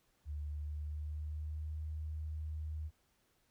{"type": "tone with pitch glide", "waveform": "sine", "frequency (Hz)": [74, 77.32], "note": ["D2", "D#2"], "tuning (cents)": [14, -10], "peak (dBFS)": -38, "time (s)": [0.25, 2.91], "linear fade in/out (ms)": 50, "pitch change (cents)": 76, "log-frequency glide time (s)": [0.43, 1.79], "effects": ["pink hiss -75 dBFS RMS until 3.5 s"]}